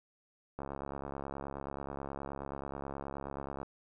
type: click train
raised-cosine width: 1 ms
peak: -26 dBFS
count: 212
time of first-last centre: 0.59-3.63 s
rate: 69.4 Hz
effects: none